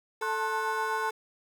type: tone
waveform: 30% pulse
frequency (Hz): 440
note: A4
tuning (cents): 0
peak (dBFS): -31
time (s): 0.21-1.11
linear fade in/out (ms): 5
type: chord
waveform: sine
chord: F# diminished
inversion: first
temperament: just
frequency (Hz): 888 / 1065.6 / 1480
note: A5 / C6 / F#6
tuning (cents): +16 / +31 / 0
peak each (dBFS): -33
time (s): 0.22-1.1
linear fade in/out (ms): 5
effects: none